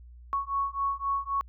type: beating tone pair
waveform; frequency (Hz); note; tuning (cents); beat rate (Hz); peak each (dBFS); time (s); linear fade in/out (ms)
sine; 1107 / 1110.8; C#6 / C#6; -3 / +3; 3.8; -30; 0.33-1.41; 0
effects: added 60 Hz sine -46 dBFS peak until 1.48 s